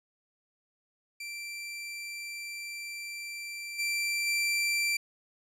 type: tone with level steps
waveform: sawtooth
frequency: 2349 Hz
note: D7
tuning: in tune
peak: -34 / -25 / -23 dBFS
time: 1.2-4.97 s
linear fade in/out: 5 ms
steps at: 3.78 / 4.26 s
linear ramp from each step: 20 ms
effects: low-pass 12000 Hz 12 dB/octave